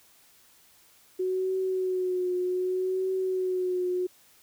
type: tone with vibrato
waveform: sine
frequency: 369.3 Hz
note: F#4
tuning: 3 cents flat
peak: -25 dBFS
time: 1.19-4.07 s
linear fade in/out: 10 ms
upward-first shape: triangle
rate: 0.65 Hz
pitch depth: 41 cents each way
effects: white hiss -59 dBFS RMS until 4.42 s